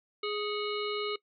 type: harmonic tone with a mistuned harmonic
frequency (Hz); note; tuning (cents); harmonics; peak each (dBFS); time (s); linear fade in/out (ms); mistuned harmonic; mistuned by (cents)
416.8; G#4; +6; 1 / 3 / 5 / 7 / 9 / 10; -33 / -38 / -40 / -41 / -43 / -43; 0.23-1.16; 5; 5; +100
effects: noise-tail reverb RT60 0.1 s tail -20 dB re dry